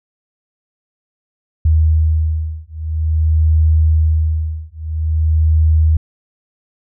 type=beating tone pair; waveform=sine; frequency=78.6 / 79.09 Hz; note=D#2 / D#2; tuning=+18 / +29 cents; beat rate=0.49 Hz; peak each=-14 dBFS; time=1.65-5.97 s; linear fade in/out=5 ms; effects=none